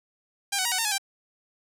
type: tone with pitch steps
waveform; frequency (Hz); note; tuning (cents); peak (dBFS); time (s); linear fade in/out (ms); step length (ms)
5% pulse; 798 / 748 / 949 / 747 / 911 / 843 / 786; G5 / F#5 / A#5 / F#5 / A#5 / G#5 / G5; +31 / +19 / +31 / +16 / -40 / +26 / +4; -12; 0.52-0.982; 10; 66
effects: none